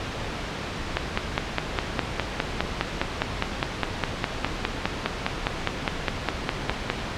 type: click train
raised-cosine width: 0.3 ms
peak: -5 dBFS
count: 30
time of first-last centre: 0.97-6.9 s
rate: 4.89 Hz
effects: pink hiss -31 dBFS RMS until 7.17 s + low-pass 4000 Hz 12 dB/octave